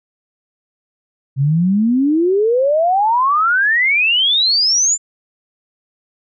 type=exponential sweep; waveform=sine; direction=up; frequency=130.81 to 7280 Hz; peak=-11 dBFS; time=1.36-4.98 s; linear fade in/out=50 ms; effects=none